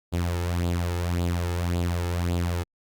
sawtooth tone with flanger, 87 Hz, F2, 6 cents flat, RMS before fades -26 dBFS, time 0.12-2.64 s, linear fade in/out 20 ms, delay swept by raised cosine 0.25 to 2.35 ms, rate 1.8 Hz, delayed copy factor +0.6, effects Opus 48 kbps

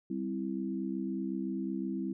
sine chord, C major, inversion second, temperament equal, 196 / 261.6 / 329.6 Hz, G3 / C4 / E4, 0 / 0 / 0 cents, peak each -36 / -37 / -37 dBFS, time 0.1-2.13 s, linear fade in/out 5 ms, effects none

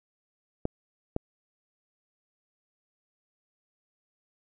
clicks, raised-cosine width 2 ms, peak -14 dBFS, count 2, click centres 0.654 / 1.164 s, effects none

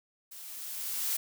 blue noise with level ramp, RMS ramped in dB -47 to -30 dBFS, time 0.31-1.17 s, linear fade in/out 10 ms, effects none

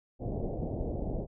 pink low-pass noise, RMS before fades -34 dBFS, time 0.19-1.27 s, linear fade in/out 50 ms, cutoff 700 Hz, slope 48 dB/octave, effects none

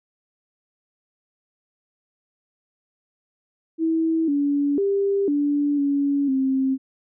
sine tone with pitch steps, 324.4 / 285.6 / 397.3 / 289.3 / 282.3 / 265.7 Hz, E4 / D4 / G4 / D4 / C#4 / C4, -28 / -48 / +23 / -26 / +32 / +27 cents, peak -18 dBFS, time 3.78-6.78 s, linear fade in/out 50 ms, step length 500 ms, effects none

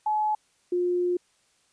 sine tone pair in turn, 853 / 355.5 Hz, G#5 / F4, +46 / +31 cents, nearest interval octave + minor third, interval 1515 cents, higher first, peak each -22 dBFS, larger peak neither, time 0.06-0.35 / 0.72-1.17 s, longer second, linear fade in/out 5 ms, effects white hiss -66 dBFS RMS until 1.72 s + resampled to 22050 Hz

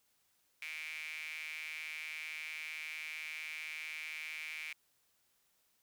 sawtooth tone with high-pass filter, 155.56 Hz, D#3, in tune, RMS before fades -44 dBFS, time 0.62-4.73 s, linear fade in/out 0 ms, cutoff 2300 Hz, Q 10, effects white hiss -75 dBFS RMS until 5.82 s

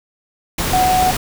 sine tone in noise, 740 Hz, F#5, in tune, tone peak -12 dBFS, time 0.73-1.11 s, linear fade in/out 5 ms, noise pink, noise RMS -20 dBFS, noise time 0.58-1.17 s, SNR +5 dB, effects none

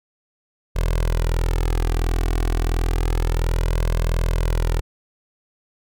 sawtooth tone with flanger, 41.43 Hz, E1, 9 cents sharp, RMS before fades -20 dBFS, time 0.75-4.81 s, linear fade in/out 20 ms, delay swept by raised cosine 1.9 to 2.67 ms, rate 0.3 Hz, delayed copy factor +0.75, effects none

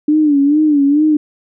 sine tone with vibrato, 293.7 Hz, D4, in tune, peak -8 dBFS, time 0.08-1.17 s, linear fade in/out 5 ms, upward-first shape sine, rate 2.3 Hz, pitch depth 94 cents each way, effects none

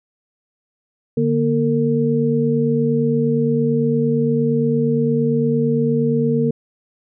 sine tone cluster, 146.4 / 235.1 / 455.3 Hz, D3 / A#3 / A#4, -5 / +15 / -41 cents, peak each -20 / -18 / -19 dBFS, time 1.17-6.51 s, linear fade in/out 5 ms, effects none

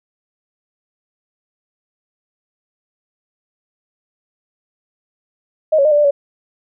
sine tone with pitch steps, 625 / 556 / 612 / 586 / 592 / 566 Hz, D#5 / C#5 / D#5 / D5 / D5 / C#5, +8 / +5 / -29 / -4 / +14 / +36 cents, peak -9 dBFS, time 5.72-6.11 s, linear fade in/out 10 ms, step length 65 ms, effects none

